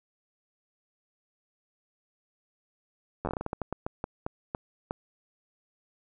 slowing click train, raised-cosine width 1 ms, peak -17 dBFS, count 17, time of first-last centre 3.25-4.909 s, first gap 10 ms, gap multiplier 1.27, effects none

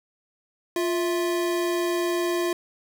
square tone pair together, 349.5 / 658 Hz, F4 / E5, +1 / -3 cents, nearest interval major seventh, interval 1096 cents, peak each -24 / -32 dBFS, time 0.76-2.53 s, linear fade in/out 2 ms, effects none

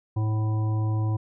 harmonic tone with a mistuned harmonic, 108.4 Hz, A2, 25 cents flat, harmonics 1 / 3 / 5 / 7 / 9, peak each -22 / -35 / -44 / -42 / -41 dBFS, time 0.16-1.17 s, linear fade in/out 10 ms, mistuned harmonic 9, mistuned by +19 cents, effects none

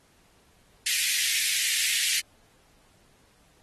pink high-pass noise, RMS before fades -26 dBFS, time 0.86-2.2 s, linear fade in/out 5 ms, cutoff 1900 Hz, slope 48 dB/octave, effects pink hiss -62 dBFS RMS until 3.62 s + AAC 32 kbps

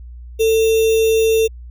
sine tone with sample-and-hold, 446.4 Hz, A4, 25 cents sharp, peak -11 dBFS, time 0.39-1.48 s, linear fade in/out 20 ms, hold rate 3150 Hz, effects added 60 Hz sine -32 dBFS peak until 1.7 s

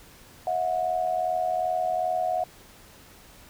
sine tone pair together, 642.4 / 725 Hz, E5 / F#5, -45 / -35 cents, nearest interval major second, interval 210 cents, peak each -28 / -25 dBFS, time 0.47-2.44 s, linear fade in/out 2 ms, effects pink hiss -51 dBFS RMS until 3.49 s

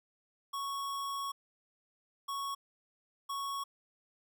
square tone bursts at uneven times, 1108.7 Hz, C#6, in tune, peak -36 dBFS, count 3, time 0.53-1.32 / 2.28-2.55 / 3.29-3.64 s, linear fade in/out 10 ms, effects none

